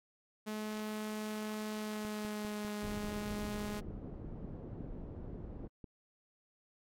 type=tone with pitch glide; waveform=sawtooth; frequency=214 to 208.4 Hz; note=A3 to G#3; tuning=-48 to +6 cents; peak=-34 dBFS; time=0.46-3.81 s; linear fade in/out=20 ms; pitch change=-46 cents; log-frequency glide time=1.74-2.8 s
type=click train; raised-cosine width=3 ms; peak=-35 dBFS; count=20; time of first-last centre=2.05-5.842 s; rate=5.01 Hz
type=low-pass noise; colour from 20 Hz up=pink; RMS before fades=-45 dBFS; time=2.82-5.68 s; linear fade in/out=10 ms; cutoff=410 Hz; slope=12 dB/octave
effects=AAC 64 kbps